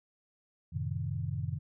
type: chord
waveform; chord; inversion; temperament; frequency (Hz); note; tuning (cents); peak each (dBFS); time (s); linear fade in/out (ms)
sine; F# diminished seventh; none; equal with one note detuned; 90.44 / 110 / 130.81 / 155.56; F#2 / A2 / C3 / Eb3; -39 / 0 / 0 / 0; -37 / -38 / -37 / -38; 0.72-1.59; 20
effects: none